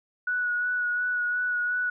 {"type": "tone with vibrato", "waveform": "sine", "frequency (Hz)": 1467, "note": "F#6", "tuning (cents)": -15, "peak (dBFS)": -24, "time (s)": [0.27, 1.9], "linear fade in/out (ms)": 5, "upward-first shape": "sine", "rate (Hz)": 2.8, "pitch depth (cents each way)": 17, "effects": []}